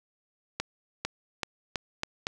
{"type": "accelerating click train", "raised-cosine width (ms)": 0.2, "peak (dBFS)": -12, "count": 6, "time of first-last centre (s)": [0.6, 2.269], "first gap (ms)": 450, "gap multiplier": 0.85, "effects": []}